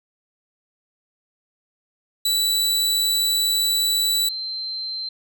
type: tone pair in turn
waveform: sawtooth / sine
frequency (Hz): 3951 / 4116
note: B7 / C8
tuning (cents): 0 / -29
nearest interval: minor second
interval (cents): 71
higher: second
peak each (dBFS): -15 / -26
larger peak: first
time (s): 2.25-4.29 / 4.29-5.09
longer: first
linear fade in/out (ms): 5
effects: none